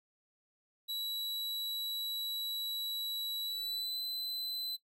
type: tone with pitch glide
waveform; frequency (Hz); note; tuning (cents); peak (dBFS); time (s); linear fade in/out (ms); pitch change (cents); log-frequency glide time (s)
45% pulse; 3918 to 4028; B7 to B7; -15 to +33; -35; 0.88-4.77; 20; +48; 3.41-4.01
effects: noise-tail reverb RT60 0.1 s tail -18 dB re dry